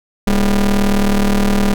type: ring-modulated tone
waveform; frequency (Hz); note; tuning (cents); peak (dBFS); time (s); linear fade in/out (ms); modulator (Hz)
45% pulse; 110; A2; 0; -8; 0.27-1.74; 5; 90.4
effects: none